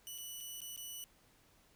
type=tone with dropouts; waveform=10% pulse; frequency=2960 Hz; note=F#7; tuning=in tune; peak=-36 dBFS; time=0.07-1.04 s; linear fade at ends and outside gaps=0 ms; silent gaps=0.179-0.184 / 0.404-0.408 / 0.605-0.617 / 0.762-0.776 s; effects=pink hiss -68 dBFS RMS until 1.75 s